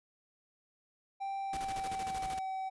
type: tone with pitch glide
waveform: triangle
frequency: 784 to 763 Hz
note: G5 to G5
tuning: 0 to -47 cents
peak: -33 dBFS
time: 1.2-2.7 s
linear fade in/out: 20 ms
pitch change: -47 cents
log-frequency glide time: 1.39-2.36 s
type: noise with tremolo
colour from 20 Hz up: pink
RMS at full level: -43 dBFS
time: 1.53-2.39 s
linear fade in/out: 2 ms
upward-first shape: square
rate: 13 Hz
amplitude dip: 65%
effects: resampled to 24000 Hz